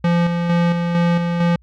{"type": "tone with tremolo", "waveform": "square", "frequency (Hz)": 171.9, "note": "F3", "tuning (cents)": -27, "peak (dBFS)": -14, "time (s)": [0.04, 1.56], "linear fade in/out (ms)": 5, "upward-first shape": "square", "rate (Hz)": 2.2, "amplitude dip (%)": 40, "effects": ["added 60 Hz sine -48 dBFS peak until 1.62 s", "low-pass 3000 Hz 12 dB/octave"]}